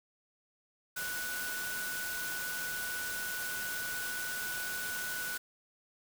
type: tone in noise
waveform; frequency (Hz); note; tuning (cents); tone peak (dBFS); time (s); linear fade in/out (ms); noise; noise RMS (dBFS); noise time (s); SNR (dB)
sine; 1480; F#6; 0; -37; 0.96-5.38; 10; white; -40; 0.96-5.38; 0
effects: none